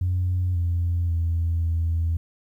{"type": "tone with pitch steps", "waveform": "sine", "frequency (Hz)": [90.5, 86.3, 83.6, 82.8], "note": ["F#2", "F2", "E2", "E2"], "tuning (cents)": [-38, -20, 25, 8], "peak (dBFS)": -19, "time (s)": [0.01, 2.17], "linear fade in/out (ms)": 5, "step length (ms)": 540, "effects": ["tanh soft clip ceiling -17 dBFS", "10-bit"]}